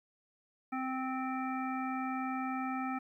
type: harmonic tone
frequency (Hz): 260.7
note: C4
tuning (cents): -6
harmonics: 1 / 3 / 5 / 7 / 9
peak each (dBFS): -36 / -39 / -40 / -48 / -46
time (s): 0.72-2.99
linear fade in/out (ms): 10
effects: 12-bit